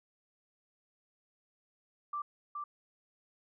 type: tone with echo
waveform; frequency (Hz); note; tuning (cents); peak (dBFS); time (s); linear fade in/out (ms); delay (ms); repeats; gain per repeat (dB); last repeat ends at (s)
sine; 1174.7; D6; 0; -34; 2.13-2.22; 5; 420; 1; -3; 2.64
effects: none